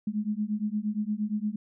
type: beating tone pair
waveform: sine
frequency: 206.8 / 215.4 Hz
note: G#3 / A3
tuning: -7 / -37 cents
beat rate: 8.6 Hz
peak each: -30 / -30 dBFS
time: 0.07-1.56 s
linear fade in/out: 5 ms
effects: none